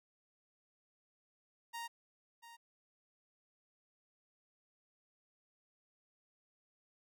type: tone with echo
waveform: sawtooth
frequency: 932.3 Hz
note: A#5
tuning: in tune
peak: -38 dBFS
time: 1.73-1.88 s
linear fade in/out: 20 ms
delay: 690 ms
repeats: 1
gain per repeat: -12 dB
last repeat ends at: 2.57 s
effects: none